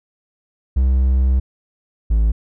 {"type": "tone pair in turn", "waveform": "triangle", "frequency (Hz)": [64.9, 54.57], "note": ["C2", "A1"], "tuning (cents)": [-13, -14], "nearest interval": "minor third", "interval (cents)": 301, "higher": "first", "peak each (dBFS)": -10, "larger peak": "neither", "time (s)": [[0.76, 1.4], [2.1, 2.32]], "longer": "first", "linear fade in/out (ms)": 10, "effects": []}